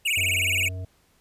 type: tone with vibrato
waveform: square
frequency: 2527 Hz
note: D#7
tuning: 26 cents sharp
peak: -22 dBFS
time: 0.05-0.69 s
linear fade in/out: 10 ms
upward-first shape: sine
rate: 19 Hz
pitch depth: 240 cents each way
type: harmonic tone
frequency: 92.5 Hz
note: F#2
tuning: in tune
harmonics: 1 / 3 / 5 / 7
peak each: -30 / -47 / -48 / -46 dBFS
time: 0.17-0.85 s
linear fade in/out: 5 ms
effects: pink hiss -63 dBFS RMS until 1.2 s + resampled to 32000 Hz